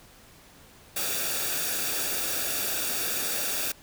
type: noise with comb filter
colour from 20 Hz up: white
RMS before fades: -29 dBFS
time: 0.96-3.72 s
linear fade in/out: 5 ms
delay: 0.97 ms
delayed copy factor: -0.6
effects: pink hiss -53 dBFS RMS until 3.82 s